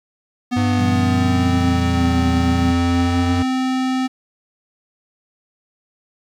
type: tone with pitch glide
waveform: square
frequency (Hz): 246.9 to 259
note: B3 to C4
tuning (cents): 0 to -17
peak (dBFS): -18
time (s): 0.51-4.08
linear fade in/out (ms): 20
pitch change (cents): +83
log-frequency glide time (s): 0.81-1.55
type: exponential two-way sweep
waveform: square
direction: down then up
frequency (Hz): 101.2 to 82.4 to 90.4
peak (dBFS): -19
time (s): 0.56-3.43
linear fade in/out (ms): 10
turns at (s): 2.25
type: chord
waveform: sine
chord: E diminished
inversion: second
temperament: equal with one note detuned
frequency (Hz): 116.54 / 168.37 / 196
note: Bb2 / E3 / G3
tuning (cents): 0 / +37 / 0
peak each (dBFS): -25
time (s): 0.78-2.72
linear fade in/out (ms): 5
effects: low-pass 6000 Hz 12 dB/octave + 8-bit